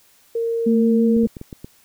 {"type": "tone with pitch glide", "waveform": "sine", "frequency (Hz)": [460.9, 464.1], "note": ["A#4", "A#4"], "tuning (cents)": [-20, -8], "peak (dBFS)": -19, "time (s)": [0.35, 1.26], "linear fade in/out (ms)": 5, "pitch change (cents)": 12, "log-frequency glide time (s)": [0.94, 1.08]}
{"type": "tone with vibrato", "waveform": "sine", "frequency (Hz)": 225.3, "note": "A3", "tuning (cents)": 41, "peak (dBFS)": -14, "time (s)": [0.66, 1.27], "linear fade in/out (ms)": 10, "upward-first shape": "square", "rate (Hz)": 6.1, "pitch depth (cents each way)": 11}
{"type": "clicks", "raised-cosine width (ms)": 3, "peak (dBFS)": -20, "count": 7, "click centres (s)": [1.166, 1.235, 1.27, 1.368, 1.414, 1.528, 1.645]}
{"effects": ["white hiss -55 dBFS RMS until 1.84 s"]}